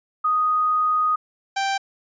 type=tone pair in turn; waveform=sine / sawtooth; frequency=1244.5 / 784 Hz; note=D#6 / G5; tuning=0 / 0 cents; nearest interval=minor sixth; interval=800 cents; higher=first; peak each=-17 dBFS; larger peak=neither; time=0.24-1.16 / 1.56-1.78 s; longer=first; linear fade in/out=10 ms; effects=resampled to 16000 Hz